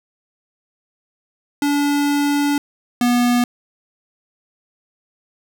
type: tone pair in turn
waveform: square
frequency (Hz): 287.8 / 243.1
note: D4 / B3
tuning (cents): -35 / -27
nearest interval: minor third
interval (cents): 292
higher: first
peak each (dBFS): -16 / -14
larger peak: second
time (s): 1.62-2.58 / 3.01-3.44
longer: first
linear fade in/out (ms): 2
effects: none